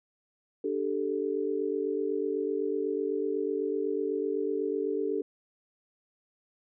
sine chord, D suspended fourth, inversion none, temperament equal, 293.7 / 392 / 440 Hz, D4 / G4 / A4, 0 / 0 / 0 cents, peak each -34 / -31 / -31 dBFS, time 0.64-5.22 s, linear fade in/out 5 ms, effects none

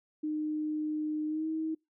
sine tone with pitch glide, 305.9 to 317.6 Hz, D#4 to D#4, -29 to +36 cents, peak -30 dBFS, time 0.23-1.75 s, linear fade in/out 10 ms, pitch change +65 cents, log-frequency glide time 1.27-1.47 s, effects noise-tail reverb RT60 0.2 s tail -25 dB re dry

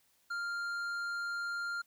sine tone with tanh clipping, 1396.9 Hz, F6, in tune, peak -36 dBFS, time 0.3-1.82 s, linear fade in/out 10 ms, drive 9 dB, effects white hiss -71 dBFS RMS until 1.86 s

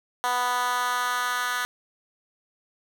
10% pulse tone with high-pass filter sweep, 246.9 Hz, B3, in tune, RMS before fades -26 dBFS, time 0.24-1.65 s, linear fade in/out 0 ms, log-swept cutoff 860 to 1500 Hz, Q 1.9, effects none

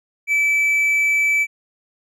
triangle tone, 2310 Hz, D7, 29 cents flat, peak -13 dBFS, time 0.27-1.47 s, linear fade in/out 50 ms, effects none

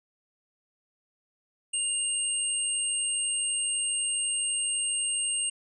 sine tone pair together, 2823 / 8504 Hz, F7 / C9, +18 / +27 cents, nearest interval octave + perfect fifth, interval 1909 cents, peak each -32 / -27 dBFS, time 1.73-5.5 s, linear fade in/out 10 ms, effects none

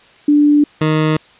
sine / 20% pulse tone pair in turn, 293.7 / 155.58 Hz, D4 / D#3, 0 / 0 cents, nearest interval major seventh, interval 1100 cents, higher first, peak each -7 dBFS, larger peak neither, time 0.28-0.64 / 0.81-1.17 s, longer neither, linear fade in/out 5 ms, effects white hiss -46 dBFS RMS until 1.39 s + resampled to 8000 Hz

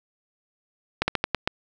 slowing click train, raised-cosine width 0.3 ms, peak -5 dBFS, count 6, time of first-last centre 1.02-1.475 s, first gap 60 ms, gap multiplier 1.21, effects none

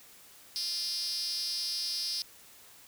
5% pulse tone with high-pass filter, 349.2 Hz, F4, in tune, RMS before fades -34 dBFS, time 0.56-2.22 s, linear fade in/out 0 ms, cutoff 5100 Hz, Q 8.4, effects white hiss -55 dBFS RMS until 2.87 s

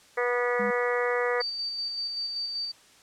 harmonic tone, 243.8 Hz, B3, 22 cents flat, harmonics 2 / 3 / 4 / 5 / 6 / 7 / 8 / 9, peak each -26 / -36 / -36 / -33 / -38 / -36 / -32 / -39 dBFS, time 0.17-1.42 s, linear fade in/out 10 ms
sine tone, 205 Hz, G#3, 22 cents flat, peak -31 dBFS, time 0.59-0.71 s, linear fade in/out 10 ms
sine tone with tremolo, 4618 Hz, D8, 30 cents flat, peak -28 dBFS, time 1.4-2.72 s, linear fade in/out 10 ms, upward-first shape square, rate 5.2 Hz, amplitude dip 30%
effects white hiss -56 dBFS RMS until 3.02 s + low-pass 8000 Hz 12 dB/octave

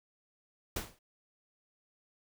pink noise with exponential decay, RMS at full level -32 dBFS, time 0.76-0.99 s, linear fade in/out 5 ms, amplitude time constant 48 ms, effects none

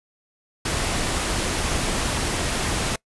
pink noise, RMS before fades -24 dBFS, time 0.65-2.96 s, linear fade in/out 5 ms, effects noise-tail reverb RT60 0.1 s tail -24 dB re dry + resampled to 24000 Hz

